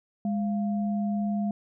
sine tone pair together, 205.9 / 691.6 Hz, G#3 / F5, -15 / -17 cents, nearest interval octave + major sixth, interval 2098 cents, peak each -25 / -36 dBFS, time 0.25-1.51 s, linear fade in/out 2 ms, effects none

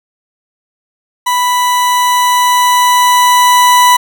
40% pulse tone with level ramp, 987.8 Hz, B5, in tune, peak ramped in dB -9 to -3 dBFS, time 1.26-3.97 s, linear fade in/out 10 ms, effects none

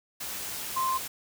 sine tone in noise, 1046.5 Hz, C6, in tune, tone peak -25 dBFS, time 0.76-0.98 s, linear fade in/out 10 ms, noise white, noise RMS -36 dBFS, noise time 0.2-1.08 s, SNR +8 dB, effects none

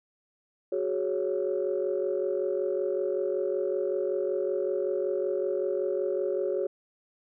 sine chord, F# suspended second, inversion none, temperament equal, 370 / 415.3 / 554.4 Hz, F#4 / G#4 / C#5, 0 / 0 / 0 cents, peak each -29 / -30 / -30 dBFS, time 0.72-6.67 s, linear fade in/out 5 ms, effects tanh soft clip ceiling -18 dBFS

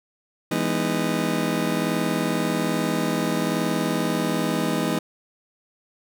30% pulse chord, E major seventh, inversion none, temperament just, 164.81 / 206 / 247.2 / 309 Hz, E3 / G#3 / B3 / D#4, 0 / -14 / +2 / -12 cents, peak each -25 dBFS, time 0.51-4.99 s, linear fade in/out 5 ms, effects none

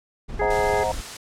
brown noise with tremolo, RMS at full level -30 dBFS, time 0.28-1.02 s, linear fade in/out 20 ms, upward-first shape triangle, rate 20 Hz, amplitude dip 35%
harmonic tone, 415.3 Hz, G#4, in tune, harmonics 1 / 2 / 3 / 4 / 5, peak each -24 / -29 / -37 / -32 / -32 dBFS, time 0.39-0.84 s, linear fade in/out 10 ms
sine chord, C half-diminished seventh, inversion none, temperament equal with one note detuned, 523.3 / 636.1 / 740 / 932.3 Hz, C5 / Eb5 / Gb5 / Bb5, 0 / +38 / 0 / 0 cents, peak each -27 dBFS, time 0.41-0.92 s, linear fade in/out 5 ms
white noise, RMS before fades -35 dBFS, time 0.5-1.17 s, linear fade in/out 5 ms
effects low-pass 8000 Hz 12 dB/octave

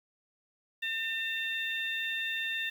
harmonic tone, 903 Hz, A5, 45 cents sharp, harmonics 2 / 3 / 4, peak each -34 / -36 / -37 dBFS, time 0.82-2.7 s, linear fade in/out 10 ms, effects 9-bit

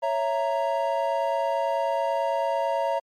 triangle chord, A# diminished, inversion first, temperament equal with one note detuned, 554.4 / 663.5 / 932.3 Hz, C#5 / E5 / A#5, 0 / +11 / 0 cents, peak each -25 dBFS, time 0.02-3 s, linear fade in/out 20 ms, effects MP3 64 kbps

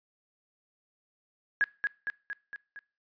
sine tone with echo, 1661.2 Hz, G#6, in tune, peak -21 dBFS, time 1.61-1.64 s, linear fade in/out 0 ms, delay 230 ms, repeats 5, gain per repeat -4 dB, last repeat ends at 2.79 s, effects noise-tail reverb RT60 0.4 s tail -23 dB re dry + resampled to 11025 Hz

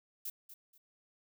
violet noise with echo, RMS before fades -40 dBFS, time 0.25-0.3 s, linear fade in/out 5 ms, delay 240 ms, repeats 2, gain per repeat -12 dB, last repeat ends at 0.78 s, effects none

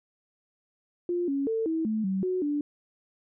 sine tone with pitch steps, 351 / 277.5 / 447.9 / 323.1 / 217.8 / 191 / 368.3 / 292.3 Hz, F4 / C#4 / A4 / E4 / A3 / G3 / F#4 / D4, +9 / +2 / +31 / -35 / -17 / -45 / -8 / -8 cents, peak -25 dBFS, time 1.09-2.61 s, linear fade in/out 2 ms, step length 190 ms, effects none

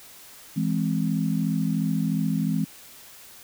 sine chord, E augmented, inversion none, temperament equal, 164.81 / 207.7 / 261.6 Hz, E3 / G#3 / B#3, 0 / 0 / 0 cents, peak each -25 / -26 / -28 dBFS, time 0.56-2.65 s, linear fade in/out 10 ms, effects white hiss -47 dBFS RMS until 3.43 s

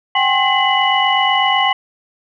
sine tone cluster, 764 / 812 / 1065 / 2027 / 2950 Hz, G5 / G#5 / C6 / B6 / F#7, -45 / -39 / +30 / +45 / -6 cents, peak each -18 dBFS, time 0.15-1.73 s, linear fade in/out 5 ms, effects tanh soft clip ceiling 0 dBFS

